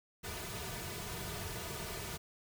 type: noise with comb filter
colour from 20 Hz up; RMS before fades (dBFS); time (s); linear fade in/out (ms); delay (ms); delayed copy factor
pink; -42; 0.23-2.18; 20; 3.7; -0.75
effects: none